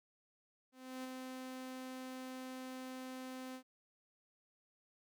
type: tone with ADSR envelope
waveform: sawtooth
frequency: 258.1 Hz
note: C4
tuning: 23 cents flat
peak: -38 dBFS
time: 0.72-3.63 s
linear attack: 320 ms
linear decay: 18 ms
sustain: -3 dB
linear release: 84 ms
effects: none